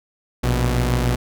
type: tone pair together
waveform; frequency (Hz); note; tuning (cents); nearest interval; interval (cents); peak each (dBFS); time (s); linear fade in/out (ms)
sawtooth; 58.1 / 123.1; A#1 / B2; -5 / -5; octave + minor second; 1300; -16; 0.43-1.16; 10
effects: none